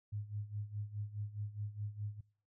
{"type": "tone with tremolo", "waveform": "sine", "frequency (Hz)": 104.2, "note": "G#2", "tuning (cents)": 6, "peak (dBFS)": -36, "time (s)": [0.12, 2.21], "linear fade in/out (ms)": 10, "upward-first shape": "sine", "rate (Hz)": 4.8, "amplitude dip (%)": 85, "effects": ["noise-tail reverb RT60 0.5 s tail -24 dB re dry"]}